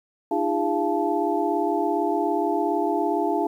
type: tone cluster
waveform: sine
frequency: 302.7 / 340.1 / 406.9 / 689 / 871 Hz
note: D#4 / F4 / G#4 / F5 / A5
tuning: -48 / -46 / -35 / -24 / -18 cents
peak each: -27 dBFS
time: 0.31-3.47 s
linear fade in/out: 5 ms
effects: 9-bit